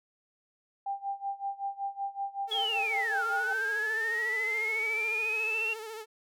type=tone with tremolo; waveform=sine; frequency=793 Hz; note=G5; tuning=20 cents sharp; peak=-29 dBFS; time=0.86-3.53 s; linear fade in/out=5 ms; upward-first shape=sine; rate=5.3 Hz; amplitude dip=90%
type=tone with vibrato; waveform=sawtooth; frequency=440 Hz; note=A4; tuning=in tune; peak=-35 dBFS; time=2.47-6.06 s; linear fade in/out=50 ms; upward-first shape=sine; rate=14 Hz; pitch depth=55 cents each way
type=linear two-way sweep; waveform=sine; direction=down then up; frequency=3387 to 1368 to 2756 Hz; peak=-28 dBFS; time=2.51-5.74 s; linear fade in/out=10 ms; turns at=3.24 s
effects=none